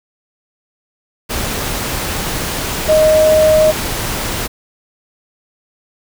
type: tone in noise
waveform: sine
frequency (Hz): 622.3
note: D#5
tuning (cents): 0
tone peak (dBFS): -7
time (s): 2.88-3.72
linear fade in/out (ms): 20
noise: pink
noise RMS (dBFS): -20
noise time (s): 1.29-4.48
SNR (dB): +10
effects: none